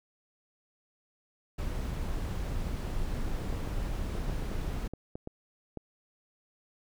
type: noise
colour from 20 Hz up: brown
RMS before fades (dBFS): -33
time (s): 1.58-4.88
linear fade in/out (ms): 10
type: clicks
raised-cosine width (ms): 2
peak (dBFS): -25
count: 10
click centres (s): 3.527 / 3.675 / 4.153 / 4.298 / 4.423 / 4.515 / 4.936 / 5.155 / 5.274 / 5.773
effects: none